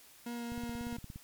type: tone with vibrato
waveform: 40% pulse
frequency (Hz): 236.9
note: A#3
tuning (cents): +28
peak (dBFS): -37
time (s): 0.26-0.97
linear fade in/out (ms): 5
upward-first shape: sine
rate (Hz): 3.8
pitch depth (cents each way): 9
type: click train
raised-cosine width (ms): 5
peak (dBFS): -32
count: 12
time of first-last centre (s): 0.52-1.16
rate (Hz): 17.2
effects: white hiss -58 dBFS RMS until 1.23 s + MP3 96 kbps